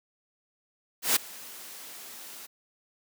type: noise with ADSR envelope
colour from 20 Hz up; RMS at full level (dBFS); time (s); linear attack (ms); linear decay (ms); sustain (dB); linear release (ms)
white; -21; 1.02-2.47; 140; 10; -23; 18
effects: high-pass 200 Hz 12 dB/octave